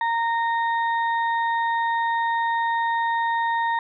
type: harmonic tone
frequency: 925 Hz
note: A#5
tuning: 14 cents flat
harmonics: 1 / 2 / 4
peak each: -21 / -27 / -40 dBFS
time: 0.01-3.79 s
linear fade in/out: 2 ms
effects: none